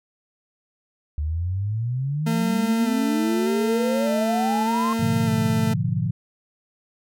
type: exponential sweep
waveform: sine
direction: up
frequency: 72.5 to 1077 Hz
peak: -22 dBFS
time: 1.18-4.93 s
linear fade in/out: 0 ms
type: tone with vibrato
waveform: 40% pulse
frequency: 224.6 Hz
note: A3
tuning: 36 cents sharp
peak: -21 dBFS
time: 2.26-5.74 s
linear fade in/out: 10 ms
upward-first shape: square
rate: 0.83 Hz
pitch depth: 19 cents each way
type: chord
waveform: sine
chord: G# diminished seventh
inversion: none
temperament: equal with one note detuned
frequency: 106.31 / 123.47 / 146.83 / 174.61 Hz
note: G#2 / B2 / D3 / F3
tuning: +41 / 0 / 0 / 0 cents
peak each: -26 dBFS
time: 4.99-6.11 s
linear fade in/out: 10 ms
effects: none